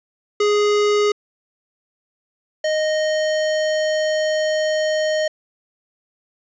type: tone pair in turn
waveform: square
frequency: 415.3 / 619.7 Hz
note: G#4 / D#5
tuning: 0 / -7 cents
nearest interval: perfect fifth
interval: 693 cents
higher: second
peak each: -15 / -18 dBFS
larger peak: first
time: 0.4-1.12 / 2.64-5.28 s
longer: second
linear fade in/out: 5 ms
effects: resampled to 16000 Hz + 8-bit